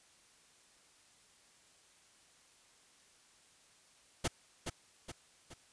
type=noise with echo; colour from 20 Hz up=pink; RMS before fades=-32 dBFS; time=4.24-4.28 s; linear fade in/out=10 ms; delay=420 ms; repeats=3; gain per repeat=-6 dB; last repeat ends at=5.54 s; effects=white hiss -65 dBFS RMS until 5.72 s + resampled to 22050 Hz